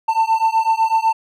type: beating tone pair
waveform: triangle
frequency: 890 / 898 Hz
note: A5 / A5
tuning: +20 / +35 cents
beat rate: 8 Hz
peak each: -15 dBFS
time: 0.08-1.13 s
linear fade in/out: 10 ms
effects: none